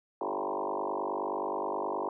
sine tone with frequency modulation, 673 Hz, E5, 36 cents sharp, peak -30 dBFS, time 0.21-2.09 s, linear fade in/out 2 ms, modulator 49.5 Hz, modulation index 7.1, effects none

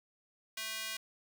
square tone with high-pass filter, 220 Hz, A3, in tune, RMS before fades -40 dBFS, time 0.57-0.97 s, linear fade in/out 5 ms, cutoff 2300 Hz, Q 0.97, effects none

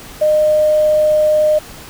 sine tone with quantisation, 611 Hz, D#5, 32 cents flat, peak -9 dBFS, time 0.21-1.59 s, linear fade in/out 10 ms, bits 6, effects pink hiss -35 dBFS RMS until 1.89 s

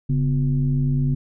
sine tone with frequency modulation, 139.8 Hz, C#3, 15 cents sharp, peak -17 dBFS, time 0.09-1.15 s, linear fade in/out 10 ms, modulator 109 Hz, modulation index 0.72, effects none

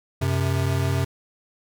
square tone pair together, 93.04 / 131.8 Hz, F#2 / C3, +10 / +13 cents, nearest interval tritone, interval 603 cents, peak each -24 / -24 dBFS, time 0.21-1.05 s, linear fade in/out 10 ms, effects none

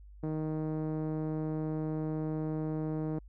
5% pulse tone with low-pass filter, 155.8 Hz, D#3, 3 cents sharp, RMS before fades -34 dBFS, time 0.23-3.19 s, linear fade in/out 5 ms, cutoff 320 Hz, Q 1, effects added 50 Hz sine -49 dBFS peak until 3.28 s

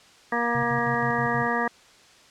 harmonic tone, 236.8 Hz, A#3, 27 cents sharp, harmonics 1 / 2 / 3 / 4 / 5 / 7 / 8, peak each -30 / -30 / -30 / -30 / -30 / -30 / -30 dBFS, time 0.32-1.68 s, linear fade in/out 5 ms
sine tone with tremolo, 132.9 Hz, C3, 27 cents sharp, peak -28 dBFS, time 0.55-1.47 s, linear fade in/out 0 ms, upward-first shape square, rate 6.3 Hz, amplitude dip 70%
effects white hiss -53 dBFS RMS until 2.3 s + low-pass 6000 Hz 12 dB/octave

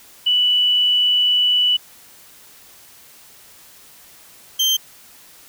sine / 35% pulse tone pair in turn, 2964 / 3140 Hz, F#7 / G7, +2 / +2 cents, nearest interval minor second, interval 100 cents, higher second, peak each -13 / -13 dBFS, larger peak neither, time 0.26-1.77 / 4.59-4.77 s, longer first, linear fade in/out 10 ms, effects white hiss -46 dBFS RMS until 5.48 s

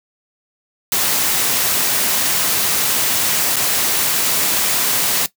white noise with dropouts, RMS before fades -17 dBFS, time 0.92-5.26 s, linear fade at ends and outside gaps 1 ms, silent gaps 3.559-3.566 s, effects noise-tail reverb RT60 0.1 s tail -17 dB re dry + high-pass 100 Hz 12 dB/octave

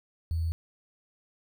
sine tone with sample-and-hold, 82.2 Hz, E2, 4 cents flat, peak -26 dBFS, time 0.31-0.52 s, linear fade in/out 0 ms, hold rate 4410 Hz, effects none

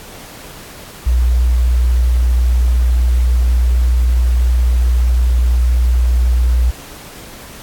sine tone, 60.8 Hz, B1, 26 cents flat, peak -9 dBFS, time 1.06-6.71 s, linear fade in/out 10 ms, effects pink hiss -35 dBFS RMS until 7.62 s + AAC 64 kbps

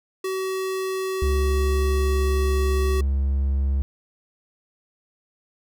square tone, 379 Hz, F#4, 42 cents sharp, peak -25 dBFS, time 0.24-3.01 s, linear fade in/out 5 ms
triangle tone with pitch glide, 69.3 to 68.42 Hz, C#2 to C#2, 0 to -22 cents, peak -17 dBFS, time 1.22-3.82 s, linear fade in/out 0 ms, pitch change -22 cents, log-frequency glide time 2.01-3.14 s
effects none

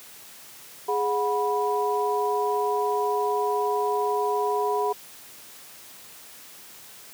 sine tone cluster, 417 / 730 / 981 Hz, G#4 / F#5 / B5, +7 / -24 / -12 cents, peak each -25 / -29 / -26 dBFS, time 0.88-4.93 s, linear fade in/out 10 ms, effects white hiss -46 dBFS RMS until 7.13 s + high-pass 100 Hz 12 dB/octave

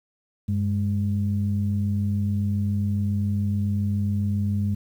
sine tone pair together, 98 / 205.2 Hz, G2 / G#3, 0 / -21 cents, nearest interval octave + minor second, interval 1279 cents, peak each -22 / -25 dBFS, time 0.48-4.75 s, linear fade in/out 10 ms, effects tanh soft clip ceiling -13 dBFS + 9-bit

